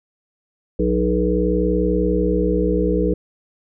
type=harmonic tone with a mistuned harmonic; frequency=60.4 Hz; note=B1; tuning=38 cents flat; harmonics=1 / 3 / 5 / 7 / 8; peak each=-22 / -22 / -22 / -22 / -22 dBFS; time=0.79-3.14 s; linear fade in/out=5 ms; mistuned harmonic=5; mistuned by=+58 cents; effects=none